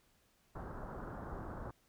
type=low-pass noise; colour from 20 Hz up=pink; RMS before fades=-45 dBFS; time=0.55-1.71 s; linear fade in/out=5 ms; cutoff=1500 Hz; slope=48 dB/octave; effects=pink hiss -72 dBFS RMS until 1.88 s